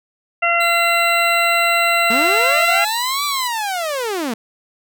harmonic tone, 684 Hz, F5, 36 cents flat, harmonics 1 / 2 / 3 / 4, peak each -19 / -19 / -19 / -19 dBFS, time 0.42-2.85 s, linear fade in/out 10 ms
sawtooth tone, 3999 Hz, B7, 21 cents sharp, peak -20 dBFS, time 0.6-3.48 s, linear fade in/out 10 ms
sawtooth linear two-way sweep, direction up then down, 211.4 to 1174.7 to 211.4 Hz, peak -16 dBFS, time 2.1-4.34 s, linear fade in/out 5 ms, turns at 3.25 s
effects none

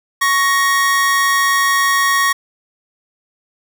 45% pulse tone pair together, 1108.7 / 1874.3 Hz, C#6 / A#6, 0 / +9 cents, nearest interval major sixth, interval 909 cents, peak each -15 dBFS, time 0.21-2.33 s, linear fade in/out 10 ms, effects none

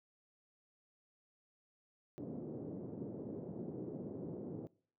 white band-pass noise, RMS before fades -45 dBFS, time 2.18-4.67 s, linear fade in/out 0 ms, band 120 to 420 Hz, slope 24 dB/octave, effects noise-tail reverb RT60 0.5 s tail -22 dB re dry

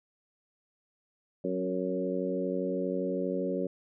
harmonic tone with a mistuned harmonic, 92.5 Hz, F#2, in tune, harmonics 2 / 3 / 4 / 5 / 6, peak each -35 / -35 / -35 / -35 / -35 dBFS, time 1.44-3.67 s, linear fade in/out 5 ms, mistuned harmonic 3, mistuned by -17 cents, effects none

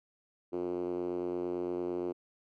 5% pulse tone with band-pass filter, 88.8 Hz, F2, 29 cents sharp, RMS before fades -35 dBFS, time 0.52-2.13 s, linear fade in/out 20 ms, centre 350 Hz, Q 4, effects none

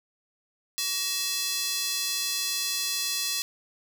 square tone with high-pass filter, 376.3 Hz, F#4, 29 cents sharp, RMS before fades -29 dBFS, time 0.78-3.42 s, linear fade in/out 0 ms, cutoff 4100 Hz, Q 1.4, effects none

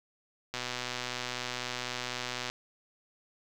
click train, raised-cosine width 0.2 ms, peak -17 dBFS, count 244, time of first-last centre 0.54-2.5 s, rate 124 Hz, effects 8-bit

